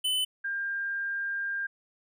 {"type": "tone pair in turn", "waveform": ["square", "sine"], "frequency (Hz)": [3020, 1599.8], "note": ["F#7", "G6"], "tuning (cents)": [35, 35], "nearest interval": "major seventh", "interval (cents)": 1100, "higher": "first", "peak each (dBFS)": [-26, -29], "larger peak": "first", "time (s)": [[0.04, 0.25], [0.44, 1.67]], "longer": "second", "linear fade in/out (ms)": 10, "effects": []}